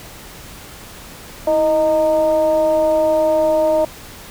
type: tone with frequency modulation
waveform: sine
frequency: 622.3 Hz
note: D#5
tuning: in tune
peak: -12 dBFS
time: 1.47-3.85 s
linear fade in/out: 5 ms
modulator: 299 Hz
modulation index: 0.57
effects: pink hiss -37 dBFS RMS until 4.3 s